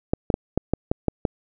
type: clicks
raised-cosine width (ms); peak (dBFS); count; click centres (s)
2; -6; 8; 0.135 / 0.302 / 0.341 / 0.576 / 0.736 / 0.915 / 1.083 / 1.252
effects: none